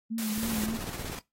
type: tone with vibrato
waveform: sine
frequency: 220 Hz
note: A3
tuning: in tune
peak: -29 dBFS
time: 0.1-0.78 s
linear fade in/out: 20 ms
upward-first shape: triangle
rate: 3.4 Hz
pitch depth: 77 cents each way
type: high-pass noise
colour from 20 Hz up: white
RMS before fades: -37 dBFS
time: 0.18-0.66 s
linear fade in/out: 2 ms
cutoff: 140 Hz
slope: 96 dB/octave
type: click train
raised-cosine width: 3 ms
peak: -26 dBFS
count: 15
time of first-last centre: 0.38-1.098 s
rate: 19.5 Hz
type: noise with tremolo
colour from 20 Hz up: pink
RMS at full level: -38 dBFS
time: 0.43-1.19 s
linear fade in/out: 2 ms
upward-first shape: square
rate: 16 Hz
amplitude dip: 40%
effects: noise-tail reverb RT60 0.2 s tail -21 dB re dry + AAC 48 kbps